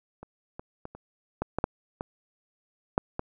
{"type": "clicks", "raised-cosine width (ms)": 1, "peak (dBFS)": [-28, -24, -24, -29, -14, -13, -9, -18, -8, -16], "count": 10, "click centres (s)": [0.23, 0.595, 0.854, 0.95, 1.42, 1.586, 1.641, 2.009, 2.979, 3.194], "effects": []}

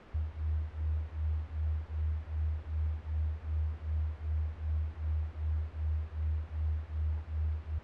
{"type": "beating tone pair", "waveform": "sine", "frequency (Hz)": [76.2, 78.8], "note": ["D#2", "D#2"], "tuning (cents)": [-36, 23], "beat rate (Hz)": 2.6, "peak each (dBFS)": [-34, -34], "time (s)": [0.14, 7.79], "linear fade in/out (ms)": 10, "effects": ["pink hiss -53 dBFS RMS until 7.83 s", "low-pass 2000 Hz 12 dB/octave"]}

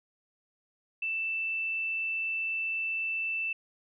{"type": "tone", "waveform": "sine", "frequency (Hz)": 2656, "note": "E7", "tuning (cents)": 12, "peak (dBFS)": -29, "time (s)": [1.02, 3.53], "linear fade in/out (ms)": 5, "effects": []}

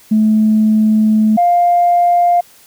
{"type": "tone pair in turn", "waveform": "sine", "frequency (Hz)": [216.4, 700.7], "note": ["A3", "F5"], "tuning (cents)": [-29, 6], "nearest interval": "octave + minor sixth", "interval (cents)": 2035, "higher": "second", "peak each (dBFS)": -7, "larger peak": "neither", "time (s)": [[0.11, 1.37], [1.37, 2.41]], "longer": "first", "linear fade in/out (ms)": 10, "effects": ["tanh soft clip ceiling -3 dBFS", "white hiss -45 dBFS RMS until 2.66 s"]}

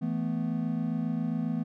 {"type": "chord", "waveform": "triangle", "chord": "E suspended fourth", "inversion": "none", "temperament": "just", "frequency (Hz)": [164.81, 219.8, 247.2], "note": ["E3", "A3", "B3"], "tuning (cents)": [0, -2, 2], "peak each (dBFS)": -30, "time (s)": [0.01, 1.64], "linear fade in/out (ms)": 20, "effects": []}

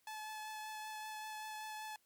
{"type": "tone with vibrato", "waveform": "sawtooth", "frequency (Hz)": 862, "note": "A5", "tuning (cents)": -36, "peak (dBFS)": -40, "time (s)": [0.07, 1.96], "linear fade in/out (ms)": 2, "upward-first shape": "triangle", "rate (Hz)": 5.2, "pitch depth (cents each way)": 13, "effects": ["white hiss -75 dBFS RMS until 2.05 s", "MP3 96 kbps"]}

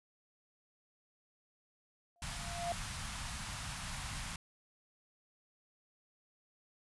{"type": "tone with exponential growth", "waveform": "sine", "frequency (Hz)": 692, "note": "F5", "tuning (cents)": -16, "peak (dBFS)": -32, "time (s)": [2.16, 2.72], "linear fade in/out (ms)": 0, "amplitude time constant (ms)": 120}
{"type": "band-stop noise", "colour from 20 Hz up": "pink", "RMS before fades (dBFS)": -42, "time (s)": [2.22, 4.36], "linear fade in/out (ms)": 2, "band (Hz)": [200, 800], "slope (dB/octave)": 24}
{"effects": ["resampled to 24000 Hz"]}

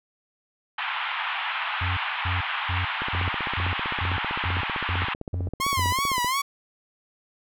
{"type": "band-pass noise", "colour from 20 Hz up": "pink", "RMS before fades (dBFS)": -29, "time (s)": [0.78, 5.14], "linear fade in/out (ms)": 5, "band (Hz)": [820, 3300], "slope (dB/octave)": 48}
{"type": "tone bursts", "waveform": "triangle", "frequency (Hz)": 89.6, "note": "F2", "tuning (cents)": 45, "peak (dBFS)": -23, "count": 10, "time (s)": [1.81, 5.93], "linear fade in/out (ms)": 5, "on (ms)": 160, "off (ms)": 280}
{"type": "click train", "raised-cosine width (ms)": 2, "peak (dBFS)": -20, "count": 51, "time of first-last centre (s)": [3.02, 6.246], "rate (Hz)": 15.5}
{"type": "tone with vibrato", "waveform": "sawtooth", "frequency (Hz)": 1046.5, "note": "C6", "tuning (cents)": 0, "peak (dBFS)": -19, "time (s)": [5.6, 6.42], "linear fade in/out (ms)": 10, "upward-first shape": "sine", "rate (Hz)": 2.8, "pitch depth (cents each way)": 130}
{"effects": []}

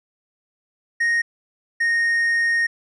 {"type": "tone pair in turn", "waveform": "triangle", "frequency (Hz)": [1864, 1855.7], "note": ["A#6", "A#6"], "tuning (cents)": [-1, -8], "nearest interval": "unison", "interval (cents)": 7, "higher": "first", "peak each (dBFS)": -15, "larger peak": "neither", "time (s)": [[1, 1.22], [1.8, 2.67]], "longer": "second", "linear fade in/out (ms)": 10, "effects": ["resampled to 24000 Hz"]}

